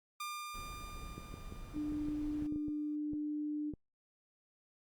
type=tone with exponential decay; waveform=sawtooth; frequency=1200 Hz; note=D6; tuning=37 cents sharp; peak=-35 dBFS; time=0.2-2.96 s; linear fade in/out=5 ms; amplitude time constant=600 ms
type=noise; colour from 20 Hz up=brown; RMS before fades=-48 dBFS; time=0.54-2.47 s; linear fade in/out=5 ms
type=clicks; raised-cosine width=3 ms; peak=-32 dBFS; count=12; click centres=1.18 / 1.341 / 1.524 / 1.765 / 1.923 / 2.086 / 2.423 / 2.524 / 2.56 / 2.683 / 3.134 / 3.737 s
type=tone; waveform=sine; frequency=298.9 Hz; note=D4; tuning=31 cents sharp; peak=-35 dBFS; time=1.73-3.74 s; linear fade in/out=50 ms
effects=Opus 48 kbps